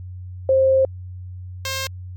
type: tone pair in turn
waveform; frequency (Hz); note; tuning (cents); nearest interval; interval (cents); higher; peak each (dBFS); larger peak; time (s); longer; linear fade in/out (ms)
sine / 5% pulse; 530 / 532.2; C5 / C5; +22 / +29; unison; 7; second; -12; neither; 0.49-0.85 / 1.65-1.87; first; 2
effects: added 91 Hz sine -31 dBFS peak until 2.16 s + MP3 96 kbps